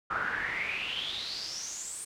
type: noise with band-pass filter sweep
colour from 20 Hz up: brown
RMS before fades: -35 dBFS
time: 0.1-2.05 s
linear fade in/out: 10 ms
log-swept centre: 1300 to 9000 Hz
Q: 8.8
effects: none